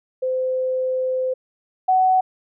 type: tone pair in turn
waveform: sine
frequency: 515 / 748.1 Hz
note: C5 / F#5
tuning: -28 / +19 cents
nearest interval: tritone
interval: 647 cents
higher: second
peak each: -19 / -13 dBFS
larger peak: second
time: 0.22-1.34 / 1.88-2.21 s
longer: first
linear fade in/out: 10 ms
effects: none